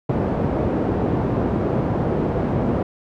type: band-pass noise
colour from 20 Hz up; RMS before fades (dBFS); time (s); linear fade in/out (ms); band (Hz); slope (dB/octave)
pink; -21; 0.09-2.83; 5; 100 to 610; 12
effects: none